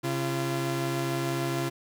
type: tone pair together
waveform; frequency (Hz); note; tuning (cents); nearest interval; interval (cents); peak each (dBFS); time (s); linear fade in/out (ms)
sawtooth; 135.33 / 341.7; C#3 / F4; -41 / -38; octave + major third; 1603; -26; 0.03-1.7; 20
effects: none